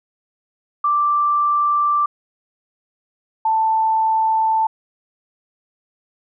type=tone pair in turn; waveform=sine; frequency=1174.7 / 884.5 Hz; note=D6 / A5; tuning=0 / +9 cents; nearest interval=perfect fourth; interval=491 cents; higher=first; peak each=-14 dBFS; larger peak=neither; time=0.84-2.06 / 3.45-4.67 s; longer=neither; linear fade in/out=5 ms; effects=none